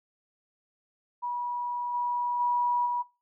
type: tone with level steps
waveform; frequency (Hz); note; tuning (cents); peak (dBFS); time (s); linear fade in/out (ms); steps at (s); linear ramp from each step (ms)
sine; 970; B5; -31; -29 / -26 / -23 / -26; 1.22-3.03; 20; 1.93 / 2.39 / 2.85; 20
effects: noise-tail reverb RT60 0.3 s tail -22 dB re dry